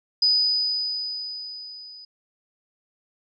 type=tone with level ramp; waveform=sine; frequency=4978 Hz; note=D#8; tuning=in tune; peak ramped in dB=-15 to -41 dBFS; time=0.22-2.05 s; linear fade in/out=5 ms; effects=none